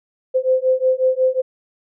sine beating tone pair, 514 / 519.5 Hz, C5 / C5, -31 / -12 cents, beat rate 5.5 Hz, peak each -17 dBFS, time 0.34-1.42 s, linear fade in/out 20 ms, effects none

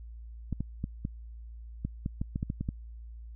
clicks, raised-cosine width 5 ms, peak -19 dBFS, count 12, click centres 0.527 / 0.606 / 0.841 / 1.051 / 1.85 / 2.061 / 2.215 / 2.359 / 2.429 / 2.501 / 2.61 / 2.689 s, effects added 57 Hz sine -42 dBFS peak until 3.35 s

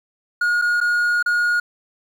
triangle tone with dropouts, 1437 Hz, F6, 49 cents sharp, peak -14 dBFS, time 0.41-1.6 s, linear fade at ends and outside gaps 5 ms, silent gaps 0.616-0.62 / 0.804-0.811 / 1.227-1.26 s, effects 9-bit

